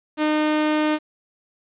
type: tone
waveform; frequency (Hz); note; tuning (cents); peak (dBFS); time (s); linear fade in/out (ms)
sawtooth; 305.4; D#4; -32; -14; 0.17-0.99; 50
effects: resampled to 8000 Hz + 8-bit